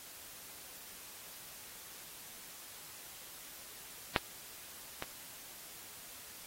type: clicks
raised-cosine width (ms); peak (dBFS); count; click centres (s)
0.3; -10 / -21; 2; 4.162 / 5.024
effects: white hiss -51 dBFS RMS until 6.46 s + AAC 48 kbps